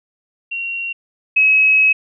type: tone pair in turn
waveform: sine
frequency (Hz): 2747 / 2560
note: F7 / D#7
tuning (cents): -29 / +49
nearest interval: minor second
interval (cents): 122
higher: first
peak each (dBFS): -21 / -9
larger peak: second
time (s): 0.51-0.93 / 1.36-1.93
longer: second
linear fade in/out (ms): 10
effects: none